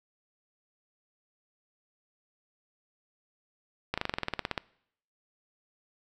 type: slowing click train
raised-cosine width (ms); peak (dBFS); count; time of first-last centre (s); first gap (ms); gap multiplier
0.3; -13; 14; 3.94-4.578; 36; 1.05
effects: noise-tail reverb RT60 0.7 s tail -23 dB re dry